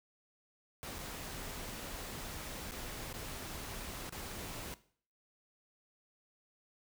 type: noise with dropouts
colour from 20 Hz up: pink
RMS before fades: -44 dBFS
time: 0.83-4.74 s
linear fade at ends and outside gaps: 0 ms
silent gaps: 0.984-0.989 / 2.711-2.719 / 3.128-3.14 / 4.094-4.124 s
effects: noise-tail reverb RT60 0.5 s tail -17 dB re dry